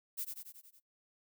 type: noise with echo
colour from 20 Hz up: violet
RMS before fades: -38 dBFS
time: 0.17-0.25 s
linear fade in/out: 20 ms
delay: 92 ms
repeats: 6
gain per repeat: -4 dB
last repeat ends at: 0.802 s
effects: noise-tail reverb RT60 0.1 s tail -18 dB re dry